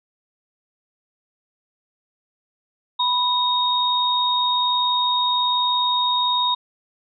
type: tone pair together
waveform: sine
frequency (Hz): 987.8 / 3729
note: B5 / A#7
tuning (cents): 0 / 0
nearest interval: octave + major seventh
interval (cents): 2300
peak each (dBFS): -20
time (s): 2.99-6.55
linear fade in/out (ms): 10
effects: none